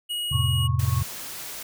square tone, 2896 Hz, F#7, 38 cents flat, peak -27 dBFS, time 0.09-0.68 s, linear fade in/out 20 ms
sine chord, F major, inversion none, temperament equal, 87.31 / 110 / 130.81 Hz, F2 / A2 / C3, 0 / 0 / 0 cents, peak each -25 / -25 / -24 dBFS, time 0.31-1.03 s, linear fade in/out 10 ms
sine tone with tremolo, 1100 Hz, C#6, 14 cents flat, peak -33 dBFS, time 0.32-1.02 s, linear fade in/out 10 ms, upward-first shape sine, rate 3.5 Hz, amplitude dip 65%
white noise, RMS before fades -36 dBFS, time 0.79-1.63 s, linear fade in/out 5 ms
effects none

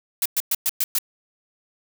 blue noise bursts, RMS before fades -21 dBFS, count 6, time 0.22-0.986 s, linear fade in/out 2 ms, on 36 ms, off 110 ms, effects none

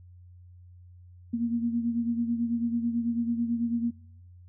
sine beating tone pair, 233.1 / 242.2 Hz, A#3 / B3, 0 / -34 cents, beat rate 9.1 Hz, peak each -26 / -33 dBFS, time 1.33-3.91 s, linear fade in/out 10 ms, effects noise-tail reverb RT60 0.8 s tail -24 dB re dry + added 89 Hz sine -48 dBFS peak until 4.48 s

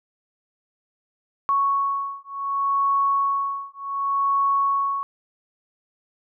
sine beating tone pair, 1108.7 / 1109.37 Hz, C#6 / C#6, 0 / +1 cents, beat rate 0.67 Hz, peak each -23 dBFS, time 1.49-5.03 s, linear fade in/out 0 ms, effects none

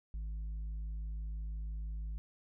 sine tone with tanh clipping, 53 Hz, G#1, 36 cents sharp, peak -38 dBFS, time 0.14-2.18 s, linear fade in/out 0 ms, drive 4 dB, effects none

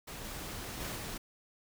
pink noise with level steps, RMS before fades -44 / -42 / -39 / -41 dBFS, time 0.07-1.18 s, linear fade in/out 10 ms, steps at 0.24 / 0.8 / 0.96 s, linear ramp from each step 5 ms, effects none

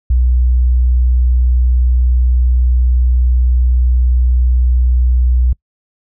sine tone, 61.74 Hz, B1, in tune, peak -8 dBFS, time 0.1-5.53 s, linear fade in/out 5 ms, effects noise-tail reverb RT60 0.1 s tail -25 dB re dry

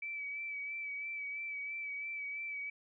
sine tone with vibrato, 2300 Hz, D7, 37 cents flat, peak -38 dBFS, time 0.02-2.7 s, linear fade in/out 5 ms, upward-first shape sine, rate 3 Hz, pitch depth 30 cents each way, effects none

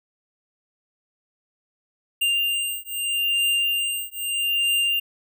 square beating tone pair, 2794 / 2794.79 Hz, F7 / F7, 0 / +1 cents, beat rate 0.79 Hz, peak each -25 dBFS, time 2.21-5 s, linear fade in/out 10 ms, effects none

